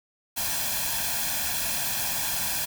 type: noise with comb filter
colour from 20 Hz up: white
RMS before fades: -28 dBFS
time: 0.36-2.66 s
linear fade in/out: 20 ms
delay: 1.2 ms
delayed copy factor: +0.7
effects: none